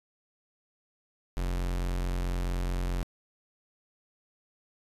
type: tone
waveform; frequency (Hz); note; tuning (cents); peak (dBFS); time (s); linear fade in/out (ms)
45% pulse; 44.64; F1; +39; -28; 1.37-3.03; 0
effects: resampled to 32000 Hz